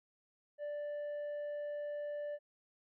sine tone with tanh clipping, 587.3 Hz, D5, in tune, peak -39 dBFS, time 0.58-2.39 s, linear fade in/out 50 ms, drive 4 dB, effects none

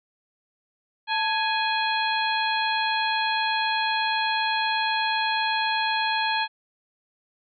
harmonic tone with a mistuned harmonic, 832 Hz, G#5, 3 cents sharp, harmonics 1 / 2 / 3 / 4 / 5, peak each -25 / -28 / -30 / -31 / -32 dBFS, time 1.07-6.48 s, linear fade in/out 50 ms, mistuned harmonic 1, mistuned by +100 cents, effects none

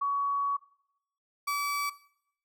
sine / 35% pulse tone pair in turn, 1125 / 1149.3 Hz, C#6 / D6, +25 / -38 cents, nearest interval unison, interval 37 cents, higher second, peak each -26 dBFS, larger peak neither, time 0.01-0.57 / 1.47-1.9 s, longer first, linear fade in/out 10 ms, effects noise-tail reverb RT60 0.7 s tail -19 dB re dry

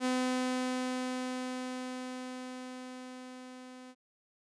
sawtooth tone with level ramp, 254.3 Hz, C4, 49 cents flat, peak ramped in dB -24 to -44 dBFS, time 0-3.95 s, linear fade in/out 50 ms, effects resampled to 22050 Hz

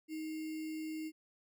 sine tone with sample-and-hold, 314.1 Hz, D#4, 16 cents sharp, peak -38 dBFS, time 0.08-1.12 s, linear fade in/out 50 ms, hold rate 2450 Hz, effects none

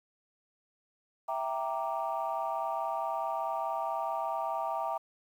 sine chord, E half-diminished seventh, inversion none, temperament equal, 659.3 / 784 / 932.3 / 1174.7 Hz, E5 / G5 / Bb5 / D6, 0 / 0 / 0 / 0 cents, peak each -35 / -35 / -35 / -38 dBFS, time 1.28-4.98 s, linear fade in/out 10 ms, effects tanh soft clip ceiling -22 dBFS + 10-bit

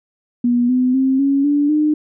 sine tone with pitch steps, 241.9 / 253 / 264.7 / 276.9 / 289.7 / 303 Hz, B3 / B3 / C4 / C#4 / D4 / D#4, -36 / +42 / +20 / -2 / -24 / -46 cents, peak -12 dBFS, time 0.44-1.94 s, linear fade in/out 5 ms, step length 250 ms, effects none

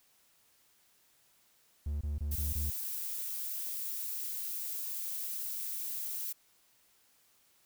triangle tone bursts, 73.42 Hz, D2, in tune, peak -30 dBFS, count 5, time 1.86-2.702 s, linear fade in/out 5 ms, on 150 ms, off 23 ms
violet noise, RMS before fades -38 dBFS, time 2.31-6.33 s, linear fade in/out 10 ms
effects white hiss -68 dBFS RMS until 7.65 s

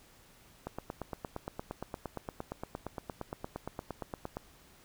click train, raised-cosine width 1 ms, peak -23 dBFS, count 33, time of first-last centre 0.67-4.369 s, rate 8.65 Hz, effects pink hiss -60 dBFS RMS until 4.84 s

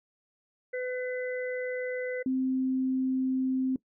harmonic tone, 503 Hz, B4, 32 cents sharp, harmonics 1 / 3 / 4, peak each -31 / -43 / -39 dBFS, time 0.73-2.23 s, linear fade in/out 10 ms
sine tone, 260.6 Hz, C4, 7 cents flat, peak -25 dBFS, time 2.26-3.76 s, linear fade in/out 2 ms
effects noise-tail reverb RT60 0.1 s tail -20 dB re dry

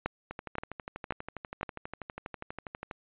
two click trains, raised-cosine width 0.5 ms, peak -23 / -14 dBFS, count 33 / 4, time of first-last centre 0.31-2.912 / 0.06-1.631 s, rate 12.3 / 1.91 Hz, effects resampled to 8000 Hz

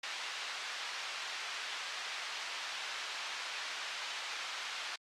white band-pass noise, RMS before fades -41 dBFS, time 0.03-4.96 s, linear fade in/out 5 ms, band 910 to 3900 Hz, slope 12 dB/octave, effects low-pass 7000 Hz 12 dB/octave + Opus 48 kbps

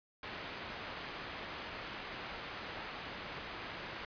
white low-pass noise, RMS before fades -45 dBFS, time 0.23-4.05 s, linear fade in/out 2 ms, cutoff 2400 Hz, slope 12 dB/octave, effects resampled to 11025 Hz

